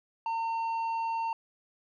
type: tone with tanh clipping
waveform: sine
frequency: 910 Hz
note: A#5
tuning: 42 cents flat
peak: -30 dBFS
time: 0.26-1.33 s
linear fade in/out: 2 ms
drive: 6 dB
effects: none